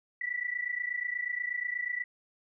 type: tone pair together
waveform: sine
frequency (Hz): 1947.2 / 1975.5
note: B6 / B6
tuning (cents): -25 / 0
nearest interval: unison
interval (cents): 25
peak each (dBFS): -34 / -34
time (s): 0.21-2.04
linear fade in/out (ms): 5
effects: none